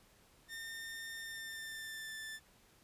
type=tone with pitch glide; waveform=sawtooth; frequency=1814 to 1765.4 Hz; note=A#6 to A6; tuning=-48 to +5 cents; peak=-40 dBFS; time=0.48-2.4 s; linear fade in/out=50 ms; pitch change=-47 cents; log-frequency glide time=1.15-2.17 s; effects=pink hiss -66 dBFS RMS until 2.83 s + resampled to 32000 Hz